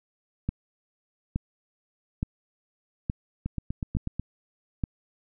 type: two click trains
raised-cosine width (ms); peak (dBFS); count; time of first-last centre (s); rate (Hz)
5; -17 / -14; 7 / 6; 3.46-4.196 / 0.49-4.838; 8.15 / 1.15
effects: none